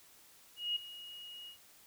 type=tone with ADSR envelope; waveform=sine; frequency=2881 Hz; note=F#7; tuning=47 cents flat; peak=-30 dBFS; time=0.56-1.58 s; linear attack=200 ms; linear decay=8 ms; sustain=-16 dB; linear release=100 ms; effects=white hiss -61 dBFS RMS until 1.86 s